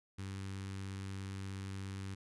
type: tone with notch filter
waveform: sawtooth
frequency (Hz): 96.9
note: G2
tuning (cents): -20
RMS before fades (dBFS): -43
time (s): 0.18-2.15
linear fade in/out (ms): 10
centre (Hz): 630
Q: 0.76
effects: resampled to 24000 Hz